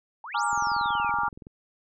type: exponential two-way sweep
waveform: sine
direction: up then down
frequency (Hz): 830.6 to 8380 to 2261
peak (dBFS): -36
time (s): 0.24-1.11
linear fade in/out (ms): 2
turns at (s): 0.44
type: chord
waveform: sine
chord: Bb dominant seventh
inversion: third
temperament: equal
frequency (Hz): 830.6 / 932.3 / 1174.7 / 1396.9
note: Ab5 / Bb5 / D6 / F6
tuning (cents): 0 / 0 / 0 / 0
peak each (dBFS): -29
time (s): 0.34-1.29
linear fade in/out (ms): 10
type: click train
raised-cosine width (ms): 3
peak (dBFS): -31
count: 21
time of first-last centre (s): 0.53-1.469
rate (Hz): 21.3
effects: none